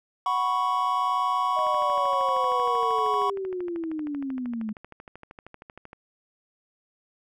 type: chord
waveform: triangle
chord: F# suspended fourth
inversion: none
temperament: equal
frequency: 740 / 987.8 / 1108.7 Hz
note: F#5 / B5 / C#6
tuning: 0 / 0 / 0 cents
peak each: -28 / -25 / -23 dBFS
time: 0.26-3.3 s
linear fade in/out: 2 ms
type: linear sweep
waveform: sine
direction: down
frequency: 630 to 209.5 Hz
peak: -28 dBFS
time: 1.56-4.73 s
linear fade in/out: 10 ms
type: click train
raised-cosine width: 0.5 ms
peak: -28 dBFS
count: 57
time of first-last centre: 1.59-5.931 s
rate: 12.9 Hz
effects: none